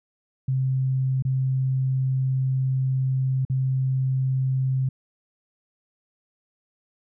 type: tone with dropouts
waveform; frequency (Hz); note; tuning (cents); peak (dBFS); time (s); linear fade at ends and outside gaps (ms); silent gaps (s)
sine; 131.5; C3; +9; -20; 0.48-4.89; 5; 1.224-1.25 / 3.451-3.498
effects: none